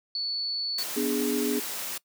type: tone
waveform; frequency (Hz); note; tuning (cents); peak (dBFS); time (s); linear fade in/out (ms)
sine; 4445; C#8; +4; -27; 0.15-0.83; 2
type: high-pass noise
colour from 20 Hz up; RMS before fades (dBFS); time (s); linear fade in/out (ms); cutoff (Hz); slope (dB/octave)
white; -34; 0.78-1.98; 5; 230; 12
type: chord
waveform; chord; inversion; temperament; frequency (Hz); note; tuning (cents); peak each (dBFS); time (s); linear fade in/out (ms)
sine; G# diminished; first; equal; 246.9 / 293.7 / 415.3; B3 / D4 / G#4; 0 / 0 / 0; -29 / -29 / -29; 0.96-1.6; 10
effects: noise-tail reverb RT60 0.1 s tail -21 dB re dry